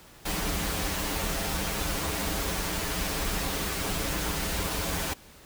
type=noise with comb filter; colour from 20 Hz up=pink; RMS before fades=-30 dBFS; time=0.25-5.14 s; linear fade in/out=10 ms; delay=8.3 ms; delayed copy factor=-0.95; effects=pink hiss -52 dBFS RMS until 5.45 s